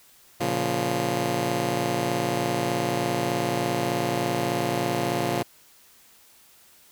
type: chord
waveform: 10% pulse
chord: Bb minor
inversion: none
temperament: just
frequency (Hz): 116.54 / 139.85 / 174.81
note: Bb2 / Db3 / F3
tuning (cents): 0 / +16 / +2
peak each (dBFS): -21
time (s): 0.4-5.43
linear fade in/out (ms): 10
effects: white hiss -55 dBFS RMS until 6.91 s